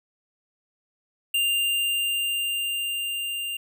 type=tone with level ramp; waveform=square; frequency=2794 Hz; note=F7; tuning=in tune; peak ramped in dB=-21 to -29 dBFS; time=1.34-3.57 s; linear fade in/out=5 ms; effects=none